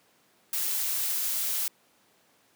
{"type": "noise", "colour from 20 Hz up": "blue", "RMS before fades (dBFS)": -29, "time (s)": [0.53, 1.68], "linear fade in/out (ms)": 2, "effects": ["pink hiss -64 dBFS RMS until 2.55 s", "high-pass 200 Hz 12 dB/octave"]}